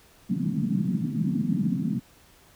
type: band-pass noise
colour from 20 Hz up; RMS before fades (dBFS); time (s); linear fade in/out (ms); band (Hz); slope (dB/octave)
white; -26; 0.29-2; 20; 140 to 250; 48
effects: pink hiss -56 dBFS RMS until 2.55 s